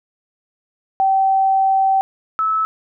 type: tone pair in turn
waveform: sine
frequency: 772 / 1302.5 Hz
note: G5 / E6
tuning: -27 / -21 cents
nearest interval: major sixth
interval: 906 cents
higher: second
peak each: -12 / -15 dBFS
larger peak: first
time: 1-2.01 / 2.39-2.65 s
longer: first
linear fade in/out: 0 ms
effects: none